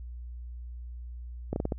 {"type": "slowing click train", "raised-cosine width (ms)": 2, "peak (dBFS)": -16, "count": 5, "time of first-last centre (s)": [1.53, 1.722], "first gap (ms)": 31, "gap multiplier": 1.3, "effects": ["added 60 Hz sine -38 dBFS peak until 1.78 s"]}